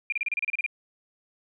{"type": "tone bursts", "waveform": "sine", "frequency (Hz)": 2400, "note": "D7", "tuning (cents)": 37, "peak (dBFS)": -24, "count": 11, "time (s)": [0.1, 0.663], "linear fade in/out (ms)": 2, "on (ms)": 23, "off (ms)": 31, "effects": ["11-bit"]}